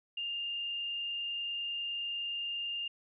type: tone with frequency modulation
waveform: sine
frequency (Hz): 2809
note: F7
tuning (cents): +9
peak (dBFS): -34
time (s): 0.17-2.88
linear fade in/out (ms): 5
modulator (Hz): 29.7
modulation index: 0.88
effects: none